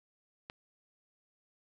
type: click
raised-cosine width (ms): 0.3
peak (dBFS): -26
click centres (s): 0.499
effects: none